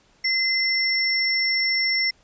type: tone pair together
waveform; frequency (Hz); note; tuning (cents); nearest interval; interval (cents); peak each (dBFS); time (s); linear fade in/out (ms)
sine; 2061 / 5417; C7 / E8; -27 / +46; octave + perfect fourth; 1673; -22; 0.24-2.11; 10
effects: pink hiss -59 dBFS RMS until 2.23 s + resampled to 16000 Hz